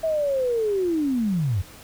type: linear sweep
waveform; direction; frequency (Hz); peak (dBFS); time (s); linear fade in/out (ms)
sine; down; 654 to 82.6; -20; 0.03-1.62; 10
effects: pink hiss -45 dBFS RMS until 1.83 s